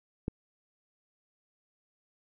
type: click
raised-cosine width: 3 ms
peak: -18 dBFS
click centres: 0.281 s
effects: none